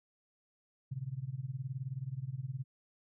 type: tone with tremolo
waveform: sine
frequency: 131.2 Hz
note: C3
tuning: 5 cents sharp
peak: -33 dBFS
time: 0.91-2.64 s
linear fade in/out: 10 ms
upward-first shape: sine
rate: 19 Hz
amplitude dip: 90%
effects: none